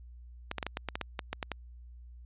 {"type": "clicks", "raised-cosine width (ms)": 0.3, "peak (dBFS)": -17, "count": 12, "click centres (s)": [0.514, 0.583, 0.628, 0.666, 0.771, 0.887, 0.955, 1.013, 1.192, 1.33, 1.428, 1.517], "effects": ["added 60 Hz sine -47 dBFS peak until 2.25 s", "resampled to 8000 Hz"]}